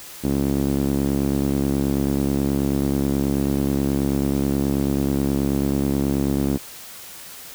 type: tone with band-pass filter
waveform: sawtooth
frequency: 69.3 Hz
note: C#2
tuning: in tune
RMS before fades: -21 dBFS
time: 0.23-6.58 s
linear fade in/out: 20 ms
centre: 270 Hz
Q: 1.9
effects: white hiss -39 dBFS RMS until 7.54 s